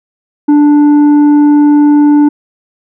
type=tone with tanh clipping; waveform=triangle; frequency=293.7 Hz; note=D4; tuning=in tune; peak=-4 dBFS; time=0.48-2.29 s; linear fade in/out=10 ms; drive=10 dB; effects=none